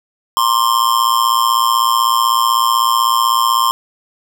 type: tone with amplitude modulation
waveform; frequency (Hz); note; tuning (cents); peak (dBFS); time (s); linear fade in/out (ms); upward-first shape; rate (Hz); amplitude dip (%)
square; 1056; C6; +16; -8; 0.37-3.71; 0; sine; 116; 85
effects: none